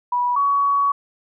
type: tone pair in turn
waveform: sine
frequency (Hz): 977 / 1125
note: B5 / C#6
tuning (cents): -19 / +25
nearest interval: major second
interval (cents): 244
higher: second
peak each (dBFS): -17 / -15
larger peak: second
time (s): 0.12-0.36 / 0.36-0.92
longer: second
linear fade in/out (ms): 5
effects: none